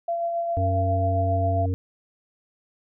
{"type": "tone with tremolo", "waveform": "sine", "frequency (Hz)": 681, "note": "F5", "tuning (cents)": -44, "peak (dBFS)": -22, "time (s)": [0.08, 1.66], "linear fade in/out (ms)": 5, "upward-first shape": "sine", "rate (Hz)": 7.4, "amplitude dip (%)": 30}
{"type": "harmonic tone", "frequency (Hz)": 92.5, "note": "F#2", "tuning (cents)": 0, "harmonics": [1, 3, 5], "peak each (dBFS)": [-22, -32, -35], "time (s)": [0.57, 1.74], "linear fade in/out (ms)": 0}
{"effects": []}